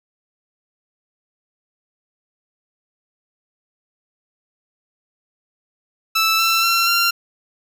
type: tone with pitch steps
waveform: 15% pulse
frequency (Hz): 1318.5 / 1338.5 / 1358.7 / 1379.3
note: E6 / E6 / F6 / F6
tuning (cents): 0 / +26 / -48 / -22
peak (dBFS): -8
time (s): 6.15-7.11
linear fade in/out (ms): 10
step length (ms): 240
effects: none